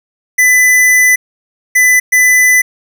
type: tone bursts at uneven times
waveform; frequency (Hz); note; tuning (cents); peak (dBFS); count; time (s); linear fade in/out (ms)
square; 2001; B6; +22; -6; 3; 0.38-1.16 / 1.75-2 / 2.12-2.62; 10
effects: none